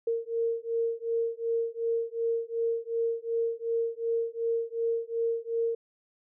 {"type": "beating tone pair", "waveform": "sine", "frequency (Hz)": [459.3, 462], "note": ["A#4", "A#4"], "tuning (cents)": [-26, -16], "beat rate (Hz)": 2.7, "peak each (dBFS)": -30, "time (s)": [0.07, 5.75], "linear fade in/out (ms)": 5, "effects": []}